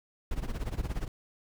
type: noise with tremolo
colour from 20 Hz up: brown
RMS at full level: -30 dBFS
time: 0.31-1.08 s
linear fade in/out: 2 ms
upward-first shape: sine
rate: 17 Hz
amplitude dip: 85%
effects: none